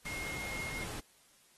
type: tone in noise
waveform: sine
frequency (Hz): 2145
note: C7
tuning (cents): +42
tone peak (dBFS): -40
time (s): 0.06-0.84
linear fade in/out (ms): 5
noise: pink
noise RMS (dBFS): -43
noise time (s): 0.05-1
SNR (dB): 0
effects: white hiss -65 dBFS RMS until 1.57 s + AAC 32 kbps